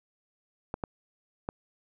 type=clicks; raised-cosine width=1 ms; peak=-18 dBFS; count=3; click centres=0.741 / 0.838 / 1.489 s; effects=none